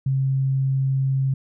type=tone; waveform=sine; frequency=134.3 Hz; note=C3; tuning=46 cents sharp; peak=-18 dBFS; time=0.06-1.34 s; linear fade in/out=5 ms; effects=none